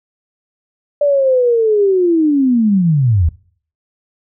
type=linear sweep; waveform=sine; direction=down; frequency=587.3 to 73.42 Hz; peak=-9 dBFS; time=1.01-3.29 s; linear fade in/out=5 ms; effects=noise-tail reverb RT60 0.5 s tail -21 dB re dry